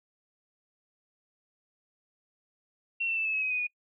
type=tone with pitch steps; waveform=sine; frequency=2721 / 2682 / 2644 / 2606 / 2568 / 2531 / 2495 / 2459 Hz; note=F7 / E7 / E7 / E7 / E7 / D#7 / D#7 / D#7; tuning=-46 / +29 / +5 / -20 / -46 / +29 / +4 / -21 cents; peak=-27 dBFS; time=3-3.672 s; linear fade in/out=10 ms; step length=84 ms; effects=noise-tail reverb RT60 0.1 s tail -25 dB re dry